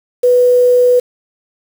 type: tone with quantisation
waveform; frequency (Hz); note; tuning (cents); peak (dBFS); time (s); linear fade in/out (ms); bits
sine; 493.9; B4; 0; -6; 0.23-1; 10; 5
effects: none